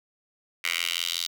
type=tone with high-pass filter sweep; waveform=10% pulse; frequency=85.3 Hz; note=F2; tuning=40 cents flat; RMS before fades=-29 dBFS; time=0.64-1.27 s; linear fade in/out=5 ms; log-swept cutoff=2200 to 3900 Hz; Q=2.8; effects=none